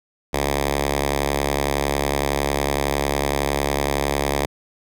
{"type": "tone with notch filter", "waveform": "5% pulse", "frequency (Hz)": 70.9, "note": "C#2", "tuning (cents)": 40, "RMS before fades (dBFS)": -22, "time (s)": [0.33, 4.46], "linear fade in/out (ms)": 10, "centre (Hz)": 190, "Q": 1.2, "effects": []}